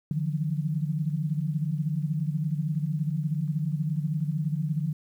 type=tone cluster; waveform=sine; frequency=148.5 / 165 / 177.4 Hz; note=D3 / E3 / F3; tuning=+20 / +2 / +27 cents; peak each=-27 / -31 / -34 dBFS; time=0.11-4.93 s; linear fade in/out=2 ms; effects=10-bit